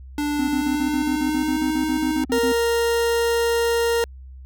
square tone with pitch glide, 293.7 to 311.2 Hz, D4 to D#4, 0 to 0 cents, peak -22 dBFS, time 0.18-2.24 s, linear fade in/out 2 ms, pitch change +100 cents, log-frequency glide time 0.5-1.65 s
triangle tone bursts, 260 Hz, C4, 11 cents flat, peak -20 dBFS, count 16, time 0.39-2.523 s, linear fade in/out 5 ms, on 93 ms, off 43 ms
40% pulse tone, 466.2 Hz, A#4, in tune, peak -17 dBFS, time 2.32-4.04 s, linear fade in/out 0 ms
effects added 65 Hz sine -37 dBFS peak until 4.45 s

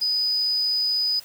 sine tone, 4978 Hz, D#8, in tune, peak -20 dBFS, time 0.01-1.2 s, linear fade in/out 10 ms, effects white hiss -47 dBFS RMS until 1.24 s

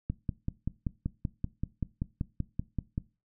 click train, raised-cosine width 5 ms, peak -18 dBFS, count 16, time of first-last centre 0.1-2.979 s, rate 5.21 Hz, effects noise-tail reverb RT60 0.3 s tail -20 dB re dry

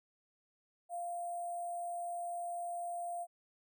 sine tone with sample-and-hold, 696 Hz, F5, 6 cents flat, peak -37 dBFS, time 0.89-3.27 s, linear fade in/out 50 ms, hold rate 8820 Hz, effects none

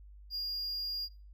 triangle tone, 4829 Hz, D8, 47 cents sharp, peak -33 dBFS, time 0.3-1.09 s, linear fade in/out 50 ms, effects noise-tail reverb RT60 0.3 s tail -18 dB re dry + added 50 Hz sine -50 dBFS peak until 1.33 s

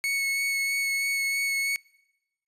40% pulse tone with vibrato, 2207 Hz, C#7, 8 cents flat, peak -24 dBFS, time 0.04-1.76 s, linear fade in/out 0 ms, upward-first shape sine, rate 3.1 Hz, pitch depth 11 cents each way, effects noise-tail reverb RT60 1.0 s tail -26 dB re dry + resampled to 32000 Hz

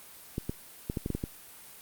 clicks, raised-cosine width 3 ms, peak -18 dBFS, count 8, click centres 0.381 / 0.495 / 0.899 / 0.972 / 1.061 / 1.103 / 1.15 / 1.239 s, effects white hiss -50 dBFS RMS until 1.81 s + Opus 32 kbps

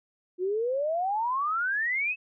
sine exponential sweep, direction up, 351.6 to 2637 Hz, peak -25 dBFS, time 0.38-2.16 s, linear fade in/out 50 ms, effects none

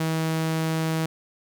sawtooth tone, 160.6 Hz, E3, 45 cents flat, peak -19 dBFS, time 0-1.06 s, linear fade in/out 5 ms, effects none

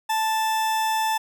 40% pulse tone, 880 Hz, A5, in tune, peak -20 dBFS, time 0.09-1.18 s, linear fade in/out 10 ms, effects none

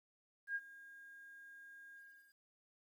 sine tone with ADSR envelope, 1622 Hz, G#6, 41 cents flat, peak -35 dBFS, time 0.47-2.37 s, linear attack 83 ms, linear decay 44 ms, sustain -19 dB, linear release 410 ms, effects 12-bit

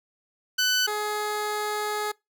15% pulse tone pair in turn, 1500 / 420.9 Hz, F#6 / G#4, +23 / +23 cents, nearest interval octave + minor seventh, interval 2200 cents, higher first, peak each -14 / -20 dBFS, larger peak first, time 0.58-0.87 / 0.87-2.12 s, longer second, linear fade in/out 10 ms, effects noise-tail reverb RT60 0.2 s tail -24 dB re dry

